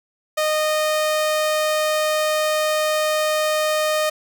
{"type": "tone", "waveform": "sawtooth", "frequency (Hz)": 616, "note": "D#5", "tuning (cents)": -17, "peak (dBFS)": -14, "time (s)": [0.37, 4.1], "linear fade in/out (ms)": 10, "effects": []}